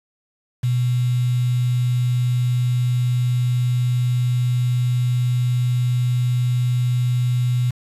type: tone with quantisation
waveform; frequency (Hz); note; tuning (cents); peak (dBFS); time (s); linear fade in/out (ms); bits
sine; 123.47; B2; 0; -16; 0.63-7.71; 10; 6
effects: resampled to 32000 Hz